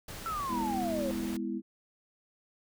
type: noise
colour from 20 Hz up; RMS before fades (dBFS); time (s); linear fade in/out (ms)
pink; -43; 0.08-1.37; 5
type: exponential sweep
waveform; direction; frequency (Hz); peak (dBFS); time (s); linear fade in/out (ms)
sine; down; 1362 to 523.3; -32; 0.26-1.11; 0
type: chord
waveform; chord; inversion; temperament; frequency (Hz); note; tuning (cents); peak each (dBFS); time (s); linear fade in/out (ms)
sine; E major; first; just; 206 / 247.2 / 329.6; G#3 / B3 / E4; -14 / +2 / 0; -36; 0.48-1.62; 50
effects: none

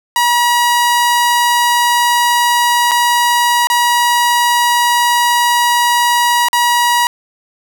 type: tone with dropouts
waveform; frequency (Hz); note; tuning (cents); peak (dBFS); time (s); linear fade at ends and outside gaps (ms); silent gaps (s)
sawtooth; 961; B5; -48; -6; 0.16-7.07; 1; 2.912-2.916 / 3.671-3.7 / 6.485-6.53
effects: none

